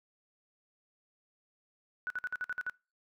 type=tone bursts; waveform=sine; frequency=1480 Hz; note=F#6; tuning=in tune; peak=-32 dBFS; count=8; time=2.07-2.697 s; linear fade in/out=0 ms; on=32 ms; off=53 ms; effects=noise-tail reverb RT60 0.3 s tail -24 dB re dry